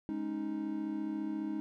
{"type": "chord", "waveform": "triangle", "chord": "Ab suspended fourth", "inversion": "none", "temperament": "just", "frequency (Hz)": [207.7, 276.9, 311.5], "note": ["Ab3", "Db4", "Eb4"], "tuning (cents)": [0, -2, 2], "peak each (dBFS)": [-38, -39, -34], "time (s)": [0.09, 1.6], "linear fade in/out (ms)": 0, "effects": []}